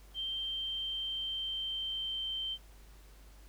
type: tone with pitch glide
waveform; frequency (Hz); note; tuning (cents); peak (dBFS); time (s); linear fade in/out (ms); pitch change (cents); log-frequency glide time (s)
sine; 3142 to 3118; G7 to G7; +3 to -10; -34; 0.14-2.58; 50; -13; 0.43-2.31
effects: added 50 Hz sine -53 dBFS peak until 3.48 s + pink hiss -62 dBFS RMS until 3.48 s